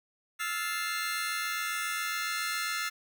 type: chord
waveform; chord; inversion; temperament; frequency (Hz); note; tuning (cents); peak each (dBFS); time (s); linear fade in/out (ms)
sawtooth; F major seventh; third; just; 1309.6 / 1396.9 / 1746.1 / 2095; E6 / F6 / A6 / C7; -12 / 0 / -14 / +2; -33; 0.39-2.9; 20
effects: none